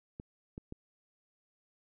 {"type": "clicks", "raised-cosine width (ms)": 3, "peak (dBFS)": -29, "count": 3, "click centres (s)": [0.199, 0.579, 0.724], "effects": []}